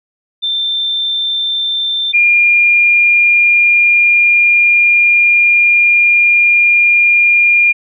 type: tone pair in turn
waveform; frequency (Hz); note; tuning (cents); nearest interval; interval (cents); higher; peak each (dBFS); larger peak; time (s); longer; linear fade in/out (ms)
sine; 3568 / 2410; A7 / D7; +23 / +44; perfect fifth; 679; first; -13 / -6; second; 0.42-2.13 / 2.13-7.73; second; 20
effects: none